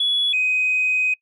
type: tone pair in turn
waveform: sine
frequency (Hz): 3390 / 2511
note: G#7 / D#7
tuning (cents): +35 / +15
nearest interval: perfect fourth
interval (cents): 520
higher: first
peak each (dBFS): -16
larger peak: neither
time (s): 0-0.33 / 0.33-1.14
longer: second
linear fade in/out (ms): 5
effects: noise-tail reverb RT60 0.1 s tail -24 dB re dry + tanh soft clip ceiling -12 dBFS